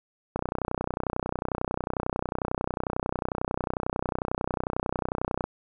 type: click train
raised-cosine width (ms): 1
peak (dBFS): -13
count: 159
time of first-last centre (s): 0.36-5.44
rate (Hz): 31.1
effects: none